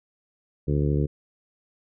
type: harmonic tone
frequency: 72.8 Hz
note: D2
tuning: 15 cents flat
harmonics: 1 / 2 / 3 / 4 / 5 / 6 / 7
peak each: -26 / -23 / -33 / -30 / -31 / -32 / -38 dBFS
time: 0.67-1.07 s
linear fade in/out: 20 ms
effects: none